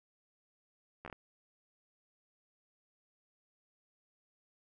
slowing click train, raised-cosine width 0.5 ms, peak -30 dBFS, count 5, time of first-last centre 1.05-1.127 s, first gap 12 ms, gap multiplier 1.33, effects none

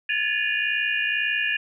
sine tone cluster, 1700 / 1762 / 2454 / 2774 / 2878 Hz, G#6 / A6 / D#7 / F7 / F#7, +40 / +2 / -25 / -12 / -49 cents, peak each -27 / -29 / -26 / -29 / -32 dBFS, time 0.09-1.57 s, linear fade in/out 5 ms, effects none

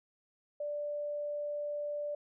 sine tone, 587.3 Hz, D5, in tune, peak -34 dBFS, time 0.6-2.15 s, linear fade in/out 5 ms, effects none

